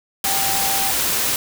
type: tone in noise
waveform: sine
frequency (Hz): 784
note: G5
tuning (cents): 0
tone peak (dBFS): -25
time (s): 0.25-0.91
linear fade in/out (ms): 2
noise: white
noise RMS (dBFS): -20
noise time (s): 0.24-1.36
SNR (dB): -8
effects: none